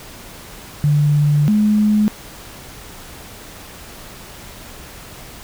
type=tone pair in turn; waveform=sine; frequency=147.1 / 211.3 Hz; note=D3 / G#3; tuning=+3 / +30 cents; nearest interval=tritone; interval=627 cents; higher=second; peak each=-11 dBFS; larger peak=neither; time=0.84-1.48 / 1.48-2.08 s; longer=first; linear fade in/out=0 ms; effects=pink hiss -37 dBFS RMS until 5.43 s